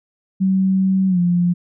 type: tone with pitch glide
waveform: sine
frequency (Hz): 190.3 to 175.52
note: F#3 to F3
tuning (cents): +49 to +9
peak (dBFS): -13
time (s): 0.4-1.54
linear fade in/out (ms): 20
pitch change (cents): -140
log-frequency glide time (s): 1.08-1.19
effects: none